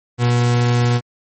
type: tone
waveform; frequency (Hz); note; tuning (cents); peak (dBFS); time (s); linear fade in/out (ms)
40% pulse; 120.9; B2; -36; -12; 0.18-1.01; 50
effects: MP3 32 kbps